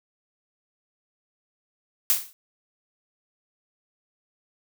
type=noise with exponential decay; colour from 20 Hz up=blue; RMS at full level=-17 dBFS; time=2.1-2.33 s; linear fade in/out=0 ms; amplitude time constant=50 ms; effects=none